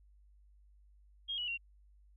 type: tone with pitch steps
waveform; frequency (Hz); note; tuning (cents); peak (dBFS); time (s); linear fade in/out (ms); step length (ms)
sine; 3250 / 2930 / 2755; G#7 / F#7 / F7; -38 / -18 / -24; -35; 1.28-1.577; 20; 99
effects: added 50 Hz sine -60 dBFS peak until 2.16 s